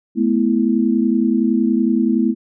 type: chord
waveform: sine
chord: A suspended second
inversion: none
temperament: equal with one note detuned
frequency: 216.2 / 246.9 / 329.6 Hz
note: A3 / B3 / E4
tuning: -30 / 0 / 0 cents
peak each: -17 / -17 / -19 dBFS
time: 0.15-2.35 s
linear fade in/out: 50 ms
effects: none